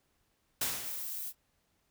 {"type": "noise with exponential decay", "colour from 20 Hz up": "white", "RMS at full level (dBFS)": -30, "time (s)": [0.61, 1.35], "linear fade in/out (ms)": 5, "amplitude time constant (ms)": 160}
{"type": "noise", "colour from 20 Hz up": "violet", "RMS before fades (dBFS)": -39, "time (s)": [0.82, 1.33], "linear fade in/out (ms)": 50}
{"effects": ["pink hiss -75 dBFS RMS until 1.9 s"]}